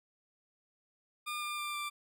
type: tone with pitch steps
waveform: 20% pulse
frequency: 1208 / 1198.3 / 1188.6 / 1179 Hz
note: D6 / D6 / D6 / D6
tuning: +48 / +34 / +20 / +6 cents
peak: -31 dBFS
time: 1.26-1.9 s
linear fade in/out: 20 ms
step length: 160 ms
effects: none